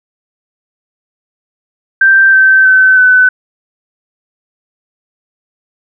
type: tone with pitch steps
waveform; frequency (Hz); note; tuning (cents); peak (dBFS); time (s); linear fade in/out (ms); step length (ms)
sine; 1568 / 1547.3 / 1526.9 / 1506.7; G6 / G6 / G6 / F#6; 0 / -23 / -46 / +31; -3; 2.01-3.29; 5; 320
effects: none